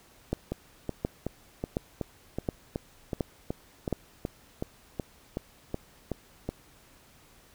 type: two click trains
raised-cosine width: 2 ms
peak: -14 / -17 dBFS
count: 6 / 17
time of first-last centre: 0.33-3.927 / 0.52-6.49 s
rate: 1.39 / 2.68 Hz
effects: pink hiss -58 dBFS RMS until 7.54 s